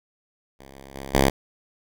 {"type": "tone with level steps", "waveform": "5% pulse", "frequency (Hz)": 67.9, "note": "C#2", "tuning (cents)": -35, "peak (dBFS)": [-33, -31, -23, -5], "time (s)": [0.59, 1.3], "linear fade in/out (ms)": 10, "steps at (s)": [0.76, 0.95, 1.14], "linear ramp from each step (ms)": 2, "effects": []}